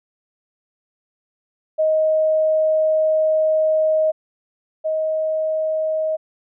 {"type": "tone pair in turn", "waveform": "sine", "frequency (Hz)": [627, 629.2], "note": ["D#5", "D#5"], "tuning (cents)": [13, 19], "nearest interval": "unison", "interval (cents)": 6, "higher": "second", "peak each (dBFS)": [-14, -18], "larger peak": "first", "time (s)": [[1.78, 4.12], [4.84, 6.17]], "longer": "first", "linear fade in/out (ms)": 20, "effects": []}